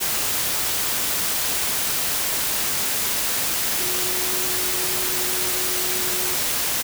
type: tone in noise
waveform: sine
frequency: 365.8 Hz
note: F#4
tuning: 20 cents flat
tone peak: -33 dBFS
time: 3.79-6.36 s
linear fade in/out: 20 ms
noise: white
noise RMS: -23 dBFS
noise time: 0-6.83 s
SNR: -13 dB
effects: none